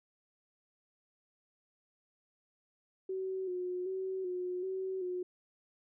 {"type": "tone with vibrato", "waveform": "sine", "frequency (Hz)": 370, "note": "F#4", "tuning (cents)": 0, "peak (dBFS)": -34, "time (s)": [3.09, 5.23], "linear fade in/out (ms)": 5, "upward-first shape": "square", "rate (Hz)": 1.3, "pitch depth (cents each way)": 39, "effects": []}